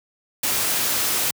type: noise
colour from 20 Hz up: white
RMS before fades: -22 dBFS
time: 0.43-1.31 s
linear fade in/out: 5 ms
effects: high-pass 80 Hz 12 dB/octave